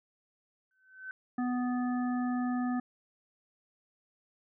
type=tone with exponential growth; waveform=sine; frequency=1526 Hz; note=G6; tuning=47 cents flat; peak=-36 dBFS; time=0.71-1.11 s; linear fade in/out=1 ms; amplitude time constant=86 ms
type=harmonic tone; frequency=248 Hz; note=B3; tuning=7 cents sharp; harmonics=1 / 3 / 5 / 7; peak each=-29 / -39 / -43 / -46 dBFS; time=1.38-2.8 s; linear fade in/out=5 ms
effects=none